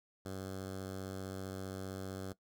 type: tone with notch filter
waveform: 10% pulse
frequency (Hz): 95.3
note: G2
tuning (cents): -48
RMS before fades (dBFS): -43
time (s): 0.25-2.33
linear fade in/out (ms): 10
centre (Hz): 2400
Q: 1.4
effects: noise-tail reverb RT60 0.1 s tail -18 dB re dry